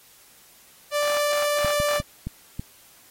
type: tone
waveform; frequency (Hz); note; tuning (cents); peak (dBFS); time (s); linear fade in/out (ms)
sawtooth; 587.3; D5; 0; -17; 0.91-2.02; 50
type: clicks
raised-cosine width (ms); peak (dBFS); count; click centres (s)
5; -17; 5; 1.647 / 1.801 / 2.001 / 2.27 / 2.595
effects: white hiss -53 dBFS RMS until 3.1 s + AAC 48 kbps